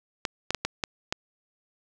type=clicks; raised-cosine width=0.2 ms; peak=-9 dBFS; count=6; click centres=0.252 / 0.506 / 0.547 / 0.65 / 0.838 / 1.125 s; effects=none